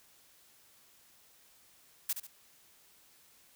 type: noise with echo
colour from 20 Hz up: blue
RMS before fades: -32 dBFS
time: 2.09-2.13 s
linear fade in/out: 5 ms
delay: 70 ms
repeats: 2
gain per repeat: -8 dB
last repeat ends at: 2.27 s
effects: white hiss -63 dBFS RMS until 3.55 s